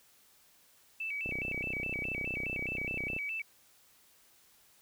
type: tone with vibrato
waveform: sine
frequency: 2453 Hz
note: D#7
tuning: 25 cents flat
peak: -34 dBFS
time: 1-3.42 s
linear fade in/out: 5 ms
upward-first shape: square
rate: 4.8 Hz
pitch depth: 130 cents each way
type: click train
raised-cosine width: 2 ms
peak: -27 dBFS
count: 61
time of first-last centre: 1.26-3.165 s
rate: 31.5 Hz
effects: white hiss -64 dBFS RMS until 4.81 s